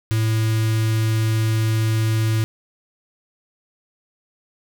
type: tone with notch filter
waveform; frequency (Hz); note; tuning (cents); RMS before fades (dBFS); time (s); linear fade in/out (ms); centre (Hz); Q
square; 110.6; A2; +9; -19; 0.11-2.44; 0; 690; 0.59
effects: none